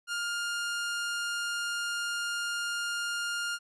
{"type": "tone", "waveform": "sawtooth", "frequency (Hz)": 1409, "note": "F6", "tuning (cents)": 15, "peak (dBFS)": -27, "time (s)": [0.07, 3.59], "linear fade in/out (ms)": 50, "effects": ["resampled to 24000 Hz"]}